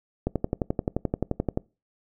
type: click train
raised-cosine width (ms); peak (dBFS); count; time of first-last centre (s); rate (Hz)
2; -11; 16; 0.27-1.574; 11.5
effects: noise-tail reverb RT60 0.3 s tail -24 dB re dry